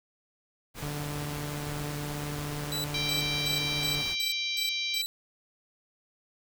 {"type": "noise", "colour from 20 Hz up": "pink", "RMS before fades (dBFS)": -40, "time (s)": [0.74, 4.16], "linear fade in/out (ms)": 50}
{"type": "tone", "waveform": "sawtooth", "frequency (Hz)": 146.83, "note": "D3", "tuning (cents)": 0, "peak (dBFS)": -30, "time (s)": [0.82, 4.02], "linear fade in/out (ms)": 5}
{"type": "tone bursts", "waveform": "sawtooth", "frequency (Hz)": 3951, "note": "B7", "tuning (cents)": 0, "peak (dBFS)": -28, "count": 7, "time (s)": [2.72, 5.06], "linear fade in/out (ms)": 0, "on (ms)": 120, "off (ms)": 250}
{"type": "harmonic tone", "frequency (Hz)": 784, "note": "G5", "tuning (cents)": 0, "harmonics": [3, 4, 5, 6, 7, 8], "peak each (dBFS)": [-34, -37, -32, -40, -42, -46], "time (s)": [2.94, 5.02], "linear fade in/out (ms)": 5}
{"effects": []}